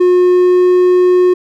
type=tone with pitch glide; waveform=triangle; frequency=360 to 362.1 Hz; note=F#4 to F#4; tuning=-47 to -37 cents; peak=-4 dBFS; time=0-1.34 s; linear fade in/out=10 ms; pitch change=+10 cents; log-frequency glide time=0.13-0.68 s; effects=none